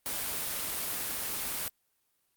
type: noise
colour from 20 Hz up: white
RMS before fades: -34 dBFS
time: 0.06-1.68 s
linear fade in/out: 0 ms
effects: white hiss -75 dBFS RMS until 2.36 s + Opus 32 kbps